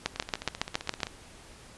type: two click trains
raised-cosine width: 0.2 ms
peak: -19 / -9 dBFS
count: 15 / 8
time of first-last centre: 0.16-1.069 / 0.06-1.032 s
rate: 15.4 / 7.2 Hz
effects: pink hiss -51 dBFS RMS until 1.77 s + resampled to 24000 Hz